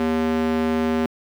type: tone with high-pass filter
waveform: square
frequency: 79.6 Hz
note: D#2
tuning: 40 cents sharp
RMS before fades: -21 dBFS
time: 0-1.06 s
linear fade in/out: 0 ms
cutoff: 270 Hz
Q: 2.2
effects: low-pass 3000 Hz 12 dB/octave + 8-bit